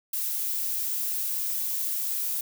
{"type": "noise with high-pass filter sweep", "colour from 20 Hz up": "violet", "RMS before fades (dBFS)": -29, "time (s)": [0.13, 2.41], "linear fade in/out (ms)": 5, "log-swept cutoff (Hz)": [220, 400], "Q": 4.6, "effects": []}